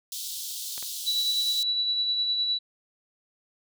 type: high-pass noise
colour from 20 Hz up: pink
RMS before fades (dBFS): -35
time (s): 0.12-1.63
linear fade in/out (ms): 2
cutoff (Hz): 3400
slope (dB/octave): 48
type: clicks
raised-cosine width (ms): 0.3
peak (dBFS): -25 / -26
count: 2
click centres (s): 0.779 / 0.827
type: tone with tremolo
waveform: sine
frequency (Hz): 3938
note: B7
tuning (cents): -6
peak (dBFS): -22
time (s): 1.06-2.59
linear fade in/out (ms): 20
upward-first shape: sine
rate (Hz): 9.8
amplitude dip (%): 35
effects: none